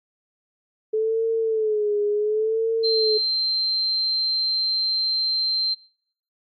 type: tone with vibrato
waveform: sine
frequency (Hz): 432.5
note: A4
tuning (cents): -30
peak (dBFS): -19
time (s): 0.93-3.18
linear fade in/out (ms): 10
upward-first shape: sine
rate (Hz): 0.69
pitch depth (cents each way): 78
type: tone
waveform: sine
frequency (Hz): 4133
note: C8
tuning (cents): -22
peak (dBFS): -20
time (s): 2.83-5.75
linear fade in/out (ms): 20
effects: noise-tail reverb RT60 0.7 s tail -26 dB re dry + AAC 48 kbps